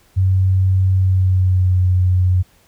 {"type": "tone with pitch glide", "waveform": "sine", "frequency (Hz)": [94.3, 91.4], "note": ["F#2", "F#2"], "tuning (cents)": [33, -21], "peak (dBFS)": -11, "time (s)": [0.16, 2.43], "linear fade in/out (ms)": 20, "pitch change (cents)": -54, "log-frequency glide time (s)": [0.94, 1.81], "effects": ["pink hiss -54 dBFS RMS until 2.67 s"]}